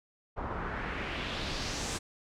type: noise with low-pass filter sweep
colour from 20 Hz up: pink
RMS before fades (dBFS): -36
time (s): 0.36-1.99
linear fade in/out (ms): 20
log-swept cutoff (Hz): 1000 to 8000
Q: 1.9
effects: none